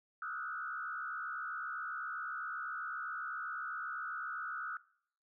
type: tone with frequency modulation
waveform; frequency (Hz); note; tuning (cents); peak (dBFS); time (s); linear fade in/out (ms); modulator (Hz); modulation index
sine; 1375; F6; -27; -38; 0.22-4.77; 2; 67.7; 2
effects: noise-tail reverb RT60 0.6 s tail -19 dB re dry